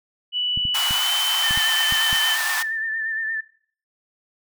sine tone with pitch glide, 2960 to 3063 Hz, F#7 to G7, 0 to -41 cents, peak -20 dBFS, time 0.32-2.38 s, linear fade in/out 50 ms, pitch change +59 cents, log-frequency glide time 0.91-1.1 s
clicks, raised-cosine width 5 ms, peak -19 dBFS, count 7, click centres 0.575 / 0.653 / 0.909 / 1.509 / 1.575 / 1.924 / 2.129 s
pink high-pass noise, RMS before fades -26 dBFS, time 0.74-2.63 s, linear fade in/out 10 ms, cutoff 760 Hz, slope 48 dB/octave
sine tone with vibrato, 1782 Hz, A6, 22 cents sharp, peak -23 dBFS, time 1.43-3.41 s, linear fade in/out 10 ms, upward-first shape triangle, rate 8.6 Hz, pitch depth 47 cents each way
effects noise-tail reverb RT60 0.5 s tail -20 dB re dry

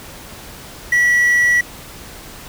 triangle tone with quantisation, 1942 Hz, B6, 30 cents flat, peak -9 dBFS, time 0.92-1.61 s, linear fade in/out 5 ms, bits 6, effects pink hiss -36 dBFS RMS until 2.48 s

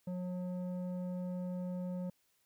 square tone with low-pass filter, 180.6 Hz, F#3, 42 cents flat, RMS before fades -39 dBFS, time 0.07-2.1 s, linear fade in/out 5 ms, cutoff 540 Hz, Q 1.2, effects white hiss -75 dBFS RMS until 2.45 s

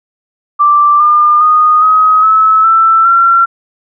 sine tone with pitch steps, 1174.7 / 1204.2 / 1234.5 / 1265.6 / 1297.4 / 1330 / 1363.5 Hz, D6 / D6 / D#6 / D#6 / E6 / E6 / F6, 0 / +43 / -14 / +29 / -28 / +15 / -42 cents, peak -4 dBFS, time 0.59-3.46 s, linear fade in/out 20 ms, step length 410 ms, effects none

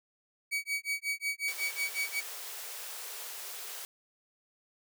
40% pulse tone with tremolo, 2265 Hz, C#7, 37 cents sharp, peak -28 dBFS, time 0.51-2.21 s, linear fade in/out 20 ms, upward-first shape sine, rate 5.5 Hz, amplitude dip 100%
white high-pass noise, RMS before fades -42 dBFS, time 1.48-3.85 s, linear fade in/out 0 ms, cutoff 380 Hz, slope 96 dB/octave
effects none

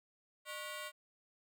15% pulse ring-modulated tone, 852 Hz, G#5, 44 cents sharp, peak -33 dBFS, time 0.45-0.92 s, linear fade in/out 50 ms, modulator 246 Hz, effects none

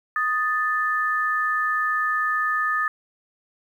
sine tone pair together, 1244.5 / 1760 Hz, D#6 / A6, 0 / 0 cents, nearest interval tritone, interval 600 cents, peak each -23 dBFS, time 0.16-2.88 s, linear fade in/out 2 ms, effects 9-bit

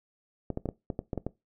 clicks, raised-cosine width 2 ms, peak -18 dBFS, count 9, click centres 0.503 / 0.574 / 0.657 / 0.689 / 0.902 / 0.991 / 1.132 / 1.177 / 1.266 s, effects noise-tail reverb RT60 0.2 s tail -19 dB re dry

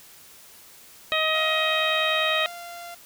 harmonic tone, 630 Hz, D#5, 21 cents sharp, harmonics 1 / 2 / 3 / 4 / 5 / 6, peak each -27 / -28 / -28 / -27 / -30 / -28 dBFS, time 1.12-2.46 s, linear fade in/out 0 ms
sawtooth tone with pitch glide, 700 to 692 Hz, F5 to F5, +4 to -16 cents, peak -33 dBFS, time 1.34-2.95 s, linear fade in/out 10 ms, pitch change -20 cents, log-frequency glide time 2.28-2.63 s
effects white hiss -49 dBFS RMS until 3.05 s

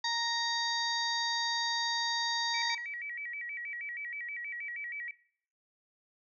harmonic tone, 932.3 Hz, A#5, in tune, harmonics 1 / 2 / 4 / 5 / 6 / 7, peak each -35 / -36 / -35 / -35 / -48 / -45 dBFS, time 0.04-2.75 s, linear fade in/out 5 ms
sine tone with vibrato, 2099 Hz, C7, 5 cents sharp, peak -37 dBFS, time 2.54-5.11 s, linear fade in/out 2 ms, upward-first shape square, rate 6.3 Hz, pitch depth 160 cents each way
effects noise-tail reverb RT60 0.6 s tail -20 dB re dry

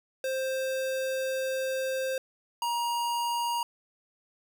square tone pair in turn, 526 / 946.5 Hz, C5 / A#5, +9 / +26 cents, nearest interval minor seventh, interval 1017 cents, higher second, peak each -29 / -28 dBFS, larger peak second, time 0.24-2.18 / 2.62-3.63 s, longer first, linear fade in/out 2 ms, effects none

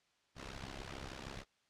pink noise with amplitude modulation, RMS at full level -43 dBFS, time 0.35-1.45 s, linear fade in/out 50 ms, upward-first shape sine, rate 66.7 Hz, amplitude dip 85%, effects white hiss -75 dBFS RMS until 1.69 s + low-pass 5000 Hz 12 dB/octave

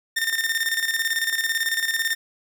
sawtooth tone with tremolo, 1815 Hz, A#6, 47 cents flat, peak -16 dBFS, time 0.16-2.15 s, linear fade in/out 10 ms, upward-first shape square, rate 18 Hz, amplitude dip 60%, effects none

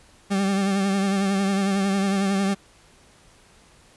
40% pulse tone with vibrato, 196 Hz, G3, in tune, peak -19 dBFS, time 0.3-2.55 s, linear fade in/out 20 ms, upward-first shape triangle, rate 11 Hz, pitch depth 49 cents each way, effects pink hiss -54 dBFS RMS until 3.96 s + resampled to 24000 Hz

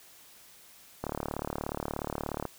click train, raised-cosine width 1 ms, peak -18 dBFS, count 53, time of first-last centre 1.04-2.453 s, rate 36.8 Hz, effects white hiss -55 dBFS RMS until 2.58 s

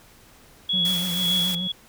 sine tone with tremolo, 3358 Hz, G#7, 18 cents sharp, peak -19 dBFS, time 0.69-1.72 s, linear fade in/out 5 ms, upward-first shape sine, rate 1.9 Hz, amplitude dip 60%
triangle tone with vibrato, 178.2 Hz, F3, 35 cents sharp, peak -26 dBFS, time 0.73-1.68 s, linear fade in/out 10 ms, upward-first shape sine, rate 6.9 Hz, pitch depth 72 cents each way
white noise, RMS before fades -33 dBFS, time 0.85-1.55 s, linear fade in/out 2 ms
effects pink hiss -52 dBFS RMS until 1.88 s

